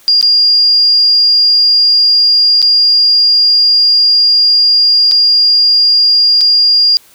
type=tone with dropouts; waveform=sine; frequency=4819 Hz; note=D8; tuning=44 cents sharp; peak=-5 dBFS; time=0.08-6.97 s; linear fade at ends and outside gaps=0 ms; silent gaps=0.212-0.227 / 2.618-2.626 / 5.113-5.119 / 6.409-6.413 s; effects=white hiss -44 dBFS RMS until 7.14 s